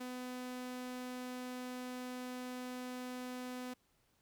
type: tone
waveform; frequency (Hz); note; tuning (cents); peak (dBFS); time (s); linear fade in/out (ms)
sawtooth; 251; B3; +28; -38; 0-3.74; 10
effects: pink hiss -75 dBFS RMS until 4.21 s